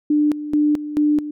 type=tone with tremolo; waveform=sine; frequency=298 Hz; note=D4; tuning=25 cents sharp; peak=-13 dBFS; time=0.1-1.31 s; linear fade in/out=5 ms; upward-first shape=square; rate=2.3 Hz; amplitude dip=75%; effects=none